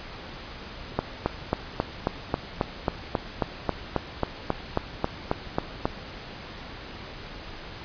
click train, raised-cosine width 1 ms, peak -8 dBFS, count 19, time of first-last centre 0.99-5.855 s, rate 3.7 Hz, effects pink hiss -40 dBFS RMS until 7.84 s + resampled to 11025 Hz

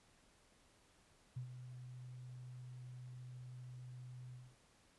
sine tone with ADSR envelope, 125.4 Hz, B2, 27 cents sharp, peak -40 dBFS, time 1.36-4.56 s, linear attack 11 ms, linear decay 97 ms, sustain -9 dB, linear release 230 ms, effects pink hiss -70 dBFS RMS until 4.98 s + resampled to 24000 Hz

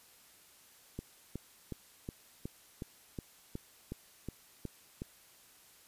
click train, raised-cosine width 3 ms, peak -26 dBFS, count 12, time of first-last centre 0.99-5.019 s, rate 2.73 Hz, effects white hiss -61 dBFS RMS until 5.87 s + resampled to 32000 Hz

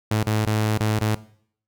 sawtooth tone with dropouts, 107.9 Hz, A2, 33 cents flat, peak -15 dBFS, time 0.11-1.15 s, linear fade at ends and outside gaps 5 ms, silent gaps 0.232-0.268 / 0.452-0.466 / 0.777-0.803 / 0.99-1.011 s, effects noise-tail reverb RT60 0.6 s tail -19 dB re dry

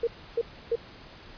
sine tone bursts, 466.2 Hz, A#4, in tune, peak -22 dBFS, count 3, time 0.03-0.756 s, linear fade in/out 5 ms, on 42 ms, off 300 ms, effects pink hiss -48 dBFS RMS until 1.37 s + resampled to 11025 Hz

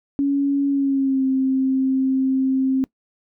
sine tone with pitch glide, 280 to 264.3 Hz, C#4 to C4, +18 to +18 cents, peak -16 dBFS, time 0.19-2.84 s, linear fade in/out 0 ms, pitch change -100 cents, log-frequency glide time 0.69-1.25 s, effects noise-tail reverb RT60 0.1 s tail -22 dB re dry

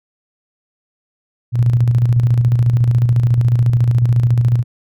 sine tone with tremolo, 119.8 Hz, A#2, 48 cents sharp, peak -8 dBFS, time 1.52-4.64 s, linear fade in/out 50 ms, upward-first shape square, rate 14 Hz, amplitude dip 45%, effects none

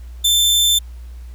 sawtooth tone, 3548 Hz, A7, 14 cents sharp, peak -9 dBFS, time 0.24-0.79 s, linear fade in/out 10 ms, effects added 60 Hz sine -31 dBFS peak until 1.34 s + pink hiss -53 dBFS RMS until 1.34 s

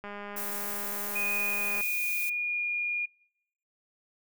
click train, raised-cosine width 0.5 ms, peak -26 dBFS, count 362, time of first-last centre 0.04-1.81 s, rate 204 Hz
violet noise, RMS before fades -35 dBFS, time 0.36-2.3 s, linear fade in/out 10 ms
sine tone with pitch glide, 2477 to 2427 Hz, D#7 to D#7, -8 to -44 cents, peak -28 dBFS, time 1.15-3.06 s, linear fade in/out 10 ms, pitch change -36 cents, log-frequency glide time 1.38-2.65 s
effects noise-tail reverb RT60 0.8 s tail -26 dB re dry

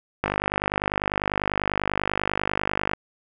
click train, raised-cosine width 0.5 ms, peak -7 dBFS, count 136, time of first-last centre 0.24-2.935 s, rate 50.1 Hz, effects none

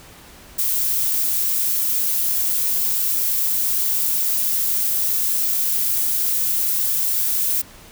violet noise, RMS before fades -20 dBFS, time 0.58-7.62 s, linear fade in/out 10 ms, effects pink hiss -44 dBFS RMS until 7.91 s

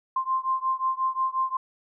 sine beating tone pair, 1046.5 / 1052.1 Hz, C6 / C6, 0 / +9 cents, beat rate 5.6 Hz, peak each -26 / -27 dBFS, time 0.16-1.57 s, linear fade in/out 5 ms, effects none

